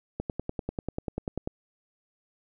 click train, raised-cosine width 2 ms, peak -17 dBFS, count 14, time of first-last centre 0.2-1.475 s, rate 10.2 Hz, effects none

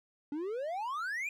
triangle exponential sweep, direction up, 280.6 to 2489 Hz, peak -32 dBFS, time 0.32-1.29 s, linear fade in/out 2 ms, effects none

